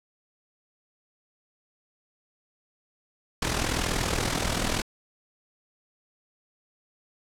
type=noise with amplitude modulation; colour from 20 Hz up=pink; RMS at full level=-24 dBFS; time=3.42-4.82 s; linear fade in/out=5 ms; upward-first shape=sine; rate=40.9 Hz; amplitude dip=65%; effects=low-pass 9000 Hz 12 dB/octave